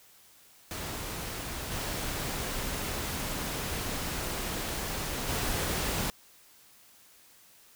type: noise with level steps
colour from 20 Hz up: pink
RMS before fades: -37 / -34 / -31 dBFS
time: 0.71-6.1 s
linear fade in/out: 0 ms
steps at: 1.71 / 5.28 s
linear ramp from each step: 10 ms
effects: white hiss -58 dBFS RMS until 7.75 s